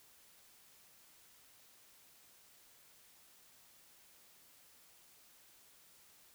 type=silence; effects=white hiss -64 dBFS RMS until 6.34 s